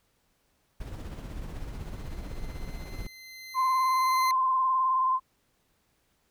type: noise with tremolo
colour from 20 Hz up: brown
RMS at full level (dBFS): -35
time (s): 0.8-3.07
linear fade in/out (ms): 5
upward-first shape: triangle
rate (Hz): 16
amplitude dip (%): 50
type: tone with exponential growth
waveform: 25% pulse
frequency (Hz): 2066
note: C7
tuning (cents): -22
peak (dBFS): -26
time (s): 1.55-4.31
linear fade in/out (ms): 1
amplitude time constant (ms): 600
type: tone with vibrato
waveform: sine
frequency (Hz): 1040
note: C6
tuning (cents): -11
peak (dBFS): -22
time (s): 3.54-5.2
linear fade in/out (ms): 50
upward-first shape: sine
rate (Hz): 19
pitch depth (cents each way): 33
effects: pink hiss -71 dBFS RMS until 6.3 s